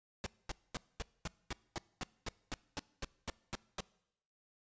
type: noise bursts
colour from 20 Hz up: pink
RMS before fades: -39 dBFS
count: 15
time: 0.24-3.805 s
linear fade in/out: 0 ms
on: 23 ms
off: 230 ms
effects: noise-tail reverb RT60 0.8 s tail -23 dB re dry + resampled to 16000 Hz